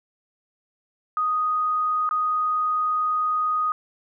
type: tone with dropouts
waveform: sine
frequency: 1244.5 Hz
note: D#6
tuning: in tune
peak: -20 dBFS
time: 1.17-3.72 s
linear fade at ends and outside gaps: 1 ms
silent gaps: 2.091-2.11 s
effects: none